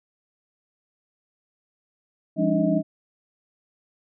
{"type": "tone cluster", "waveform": "sine", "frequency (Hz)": [171.4, 203.1, 282.3, 306.8, 634], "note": ["F3", "G#3", "C#4", "D#4", "D#5"], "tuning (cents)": [-32, -38, 32, -24, 32], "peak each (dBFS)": -25, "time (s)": [2.36, 2.83], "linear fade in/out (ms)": 50, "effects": []}